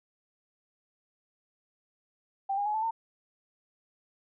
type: tone with pitch steps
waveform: sine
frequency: 784 / 813.1 / 843.2 / 874.4 / 906.8 Hz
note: G5 / G#5 / G#5 / A5 / A#5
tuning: 0 / -37 / +26 / -11 / -48 cents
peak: -27 dBFS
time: 2.49-2.91 s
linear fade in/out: 10 ms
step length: 84 ms
effects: none